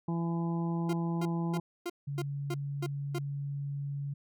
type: harmonic tone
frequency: 168.1 Hz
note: E3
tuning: 34 cents sharp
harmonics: 1 / 2 / 3 / 4 / 5 / 6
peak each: -30 / -37 / -51 / -48 / -43 / -46 dBFS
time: 0.08-1.6 s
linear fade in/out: 5 ms
type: tone bursts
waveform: 40% pulse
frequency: 349.2 Hz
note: F4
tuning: in tune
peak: -32 dBFS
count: 8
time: 0.89-3.186 s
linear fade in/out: 5 ms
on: 42 ms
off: 280 ms
type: tone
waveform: sine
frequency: 141.3 Hz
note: C#3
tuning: 34 cents sharp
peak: -33 dBFS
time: 2.07-4.14 s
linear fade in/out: 10 ms
effects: none